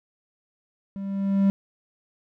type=tone with level ramp; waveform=triangle; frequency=196.5 Hz; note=G3; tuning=4 cents sharp; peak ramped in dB=-29 to -13 dBFS; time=0.96-1.5 s; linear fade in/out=0 ms; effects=none